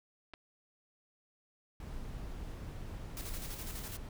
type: clicks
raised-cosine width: 0.3 ms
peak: -32 dBFS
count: 2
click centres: 0.336 / 0.339 s
type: noise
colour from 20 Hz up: brown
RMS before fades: -43 dBFS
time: 1.8-4.09 s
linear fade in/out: 2 ms
type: noise with tremolo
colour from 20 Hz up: white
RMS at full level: -45 dBFS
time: 3.17-3.97 s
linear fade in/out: 0 ms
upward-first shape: square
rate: 12 Hz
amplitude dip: 45%
effects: none